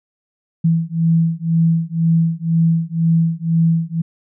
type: beating tone pair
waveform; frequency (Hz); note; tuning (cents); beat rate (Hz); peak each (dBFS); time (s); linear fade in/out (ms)
sine; 163.9 / 165.9; E3 / E3; -10 / +11; 2; -16; 0.64-4.02; 10
effects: none